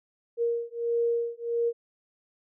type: beating tone pair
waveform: sine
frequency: 467.9 / 469.4 Hz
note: A#4 / A#4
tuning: +6 / +12 cents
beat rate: 1.5 Hz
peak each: -28 dBFS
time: 0.37-1.73 s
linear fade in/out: 50 ms
effects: none